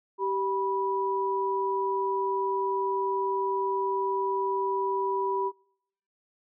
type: tone pair together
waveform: sine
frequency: 388.8 / 979.7 Hz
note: G4 / B5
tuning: -14 / -14 cents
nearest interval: octave + major third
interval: 1600 cents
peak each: -28 dBFS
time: 0.18-5.52 s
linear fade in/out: 50 ms
effects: noise-tail reverb RT60 0.8 s tail -26 dB re dry